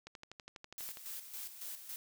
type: click train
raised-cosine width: 0.2 ms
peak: -31 dBFS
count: 12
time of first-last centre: 0.07-0.972 s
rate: 12.2 Hz
type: noise with tremolo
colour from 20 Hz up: blue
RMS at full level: -44 dBFS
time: 0.78-1.96 s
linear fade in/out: 0 ms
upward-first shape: square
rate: 3.6 Hz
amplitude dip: 60%
effects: none